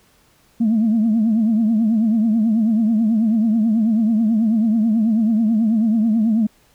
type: tone with vibrato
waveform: sine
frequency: 221.5 Hz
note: A3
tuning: 12 cents sharp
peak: -12 dBFS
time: 0.6-6.47 s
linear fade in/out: 10 ms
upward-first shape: triangle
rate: 9.2 Hz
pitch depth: 120 cents each way
effects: tanh soft clip ceiling -10 dBFS + pink hiss -56 dBFS RMS until 6.74 s